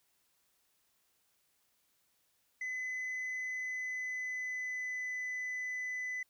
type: tone with pitch glide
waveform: sine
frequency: 2018 to 2004 Hz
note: B6 to B6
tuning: +37 to +25 cents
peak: -33 dBFS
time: 2.61-6.23 s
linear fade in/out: 5 ms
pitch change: -12 cents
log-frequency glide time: 3.42-5.16 s
effects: tanh soft clip ceiling -35 dBFS + white hiss -75 dBFS RMS until 6.29 s